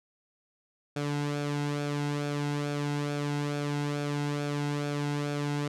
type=tone with flanger; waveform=sawtooth; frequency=145.4 Hz; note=D3; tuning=17 cents flat; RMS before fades=-31 dBFS; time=0.96-5.68 s; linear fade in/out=5 ms; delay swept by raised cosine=1 to 1.73 ms; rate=2.3 Hz; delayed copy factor=-0.55; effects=low-pass 8000 Hz 12 dB/octave